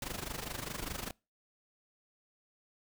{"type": "noise with amplitude modulation", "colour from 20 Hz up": "pink", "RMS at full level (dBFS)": -37, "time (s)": [0.02, 1.11], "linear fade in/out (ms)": 2, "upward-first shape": "sine", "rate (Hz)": 24.9, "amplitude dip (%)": 80, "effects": ["noise-tail reverb RT60 0.3 s tail -26 dB re dry"]}